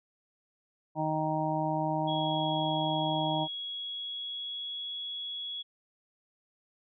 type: harmonic tone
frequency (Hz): 156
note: D#3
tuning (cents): +5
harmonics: 1 / 2 / 4 / 5 / 6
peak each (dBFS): -34 / -34 / -34 / -34 / -34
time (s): 0.95-3.48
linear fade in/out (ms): 50
type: tone with pitch glide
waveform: sine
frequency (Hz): 3322 to 3355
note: G#7 to G#7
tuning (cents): 0 to +17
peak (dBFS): -35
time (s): 2.07-5.63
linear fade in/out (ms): 20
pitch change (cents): +17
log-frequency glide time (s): 3.23-4.97
effects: none